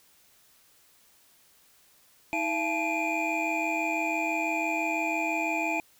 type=tone cluster; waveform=triangle; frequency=320.2 / 681 / 863 / 2385 / 2471 Hz; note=D#4 / F5 / A5 / D7 / D#7; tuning=+50 / -44 / -34 / +26 / -13 cents; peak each=-31 dBFS; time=2.33-5.8 s; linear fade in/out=0 ms; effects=white hiss -61 dBFS RMS until 5.99 s